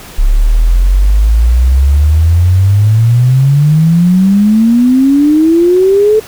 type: exponential sweep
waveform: sine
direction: up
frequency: 33.69 to 440 Hz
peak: -4 dBFS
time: 0.18-6.2 s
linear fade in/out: 10 ms
effects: pink hiss -31 dBFS RMS until 6.27 s